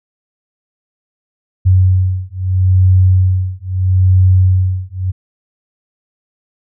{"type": "beating tone pair", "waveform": "sine", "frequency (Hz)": [92.5, 93.27], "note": ["F#2", "F#2"], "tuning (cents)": [0, 14], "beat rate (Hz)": 0.77, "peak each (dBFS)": -11, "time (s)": [1.65, 5.12], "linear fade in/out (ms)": 20, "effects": []}